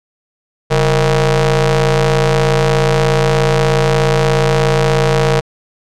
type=ring-modulated tone; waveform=sawtooth; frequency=164.7 Hz; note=E3; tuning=1 cent flat; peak=-3 dBFS; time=0.7-5.41 s; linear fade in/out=20 ms; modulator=301 Hz; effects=low-pass 7000 Hz 12 dB/octave